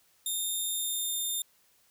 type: tone with pitch glide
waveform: 5% pulse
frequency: 3646 to 3623 Hz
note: A#7 to A7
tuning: -39 to +50 cents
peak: -23 dBFS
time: 0.26-1.42 s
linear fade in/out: 2 ms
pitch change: -11 cents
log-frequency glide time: 0.7-1.18 s
effects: white hiss -66 dBFS RMS until 1.9 s